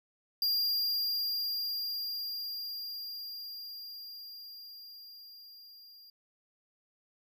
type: tone with level ramp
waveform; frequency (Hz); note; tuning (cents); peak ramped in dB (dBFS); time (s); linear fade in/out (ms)
square; 4792; D8; +34; -27 to -53; 0.42-6.1; 2
effects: none